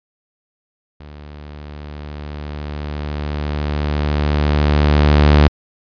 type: tone with level ramp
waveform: sawtooth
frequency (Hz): 74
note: D2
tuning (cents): +14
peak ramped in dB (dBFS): -31 to -3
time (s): 1-5.48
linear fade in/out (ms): 5
effects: resampled to 11025 Hz